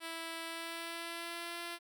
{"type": "tone with pitch glide", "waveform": "5% pulse", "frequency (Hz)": [329.6, 342.4], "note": ["E4", "F4"], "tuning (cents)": [0, -34], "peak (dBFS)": -29, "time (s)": [0, 1.79], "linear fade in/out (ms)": 50, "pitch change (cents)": 66, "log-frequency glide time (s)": [0.43, 1.61], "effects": []}